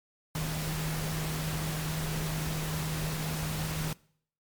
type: tone in noise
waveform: sine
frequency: 156.4 Hz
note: D#3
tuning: 9 cents sharp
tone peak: -32 dBFS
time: 0.35-3.93 s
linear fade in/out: 2 ms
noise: pink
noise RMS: -36 dBFS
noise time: 0.35-3.93 s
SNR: +1 dB
effects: noise-tail reverb RT60 0.6 s tail -23 dB re dry + MP3 96 kbps